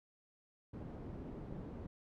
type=low-pass noise; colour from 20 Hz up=white; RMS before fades=-47 dBFS; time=0.73-1.87 s; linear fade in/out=10 ms; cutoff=300 Hz; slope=12 dB/octave
type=click; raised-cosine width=3 ms; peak=-31 dBFS; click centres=1.525 s
effects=none